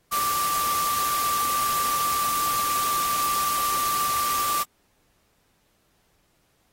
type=tone in noise; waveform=sine; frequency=1174.7 Hz; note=D6; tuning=in tune; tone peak=-23 dBFS; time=0.11-4.64 s; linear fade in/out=20 ms; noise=white; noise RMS=-29 dBFS; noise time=0.11-4.64 s; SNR=+3 dB; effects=pink hiss -67 dBFS RMS until 6.72 s + AAC 48 kbps